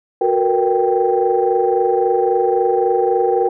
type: tone cluster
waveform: sine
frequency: 366.9 / 457.8 / 481.5 / 784 Hz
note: F#4 / A#4 / B4 / G5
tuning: -15 / -31 / -44 / 0 cents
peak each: -18 dBFS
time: 0.21-3.49 s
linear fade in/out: 5 ms
effects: tanh soft clip ceiling -3 dBFS